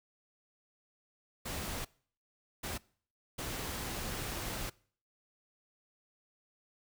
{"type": "noise bursts at uneven times", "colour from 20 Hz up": "pink", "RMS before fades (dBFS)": -39, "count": 3, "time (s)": [[1.45, 1.85], [2.63, 2.78], [3.38, 4.7]], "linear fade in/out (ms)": 10, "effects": ["noise-tail reverb RT60 0.5 s tail -23 dB re dry"]}